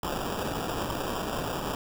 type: noise with sample-and-hold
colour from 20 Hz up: white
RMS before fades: -32 dBFS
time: 0.03-1.75 s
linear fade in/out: 2 ms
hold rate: 2100 Hz
effects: none